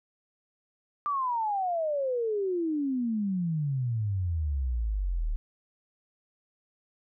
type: exponential sweep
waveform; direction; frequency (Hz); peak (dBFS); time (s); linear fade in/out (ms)
sine; down; 1192 to 36.37; -26; 1.06-5.36; 0
effects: none